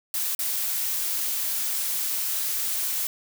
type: noise with dropouts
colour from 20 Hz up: blue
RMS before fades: -27 dBFS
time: 0.14-3.07 s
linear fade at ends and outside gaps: 1 ms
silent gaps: 0.35-0.391 s
effects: none